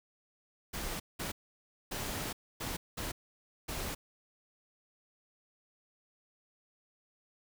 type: noise bursts at uneven times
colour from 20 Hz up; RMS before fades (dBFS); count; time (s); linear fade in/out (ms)
pink; -38; 6; 0.73-1 / 1.19-1.32 / 1.91-2.33 / 2.6-2.77 / 2.97-3.12 / 3.68-3.95; 10
effects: none